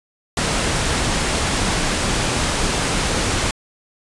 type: low-pass noise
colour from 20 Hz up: pink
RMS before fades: -20 dBFS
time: 0.37-3.51 s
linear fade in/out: 2 ms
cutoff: 10000 Hz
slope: 48 dB/octave
effects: resampled to 24000 Hz